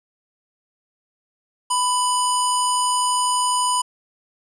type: tone with low-pass filter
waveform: square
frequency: 994 Hz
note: B5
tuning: 11 cents sharp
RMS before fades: -20 dBFS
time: 1.7-3.82 s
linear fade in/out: 10 ms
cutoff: 9100 Hz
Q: 4.7
effects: none